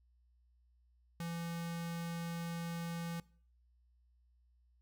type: tone with notch filter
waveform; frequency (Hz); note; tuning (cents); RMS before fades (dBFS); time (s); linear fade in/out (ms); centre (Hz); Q
square; 168.6; E3; +39; -41; 1.2-3.2; 2; 350; 0.8
effects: noise-tail reverb RT60 0.5 s tail -21 dB re dry + added 60 Hz sine -67 dBFS peak until 4.81 s